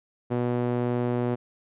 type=tone with band-pass filter; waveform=sawtooth; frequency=121.9 Hz; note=B2; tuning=22 cents flat; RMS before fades=-26 dBFS; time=0.3-1.36 s; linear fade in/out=20 ms; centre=380 Hz; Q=0.9; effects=resampled to 8000 Hz